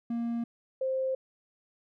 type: tone pair in turn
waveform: triangle / sine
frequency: 234 / 525.3 Hz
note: A#3 / C5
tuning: +7 / +7 cents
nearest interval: octave + major second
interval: 1400 cents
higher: second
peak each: -27 dBFS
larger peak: neither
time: 0.1-0.44 / 0.81-1.15 s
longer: neither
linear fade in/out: 5 ms
effects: none